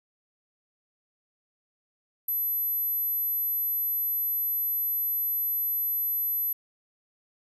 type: tone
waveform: sine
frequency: 12000 Hz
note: F#9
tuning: 23 cents sharp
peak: -25 dBFS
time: 2.28-6.53 s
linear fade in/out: 5 ms
effects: none